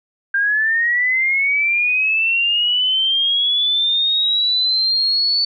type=linear sweep; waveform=sine; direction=up; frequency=1589 to 4493 Hz; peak=-14 dBFS; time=0.34-5.45 s; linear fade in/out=5 ms; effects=none